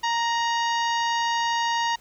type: harmonic tone with a mistuned harmonic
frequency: 932.3 Hz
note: A#5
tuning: in tune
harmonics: 1 / 2 / 3 / 4 / 5 / 6 / 7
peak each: -23 / -29 / -33 / -35 / -37 / -39 / -40 dBFS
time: 0.03-1.96 s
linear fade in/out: 10 ms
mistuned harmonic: 3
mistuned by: +43 cents
effects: pink hiss -55 dBFS RMS until 2 s